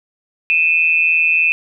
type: tone pair together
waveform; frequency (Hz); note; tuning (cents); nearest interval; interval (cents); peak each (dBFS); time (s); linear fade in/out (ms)
sine; 2474 / 2637; D#7 / E7; -10 / 0; minor second; 110; -14; 0.5-1.52; 0
effects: none